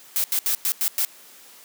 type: noise bursts at uneven times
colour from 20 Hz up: blue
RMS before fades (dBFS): -22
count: 6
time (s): 0.16-0.24 / 0.32-0.39 / 0.46-0.55 / 0.65-0.72 / 0.81-0.88 / 0.98-1.05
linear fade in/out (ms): 0
effects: white hiss -48 dBFS RMS until 1.64 s + high-pass 200 Hz 12 dB/octave